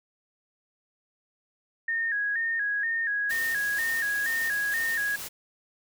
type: tone with vibrato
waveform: sine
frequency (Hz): 1742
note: A6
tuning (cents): -18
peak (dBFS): -25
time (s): 1.88-5.16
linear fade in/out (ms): 5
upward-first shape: square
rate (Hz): 2.1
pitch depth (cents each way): 85
type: noise with tremolo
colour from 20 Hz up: white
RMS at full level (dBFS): -37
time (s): 3.29-5.29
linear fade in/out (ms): 20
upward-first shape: square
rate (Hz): 2.1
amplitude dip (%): 25
effects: none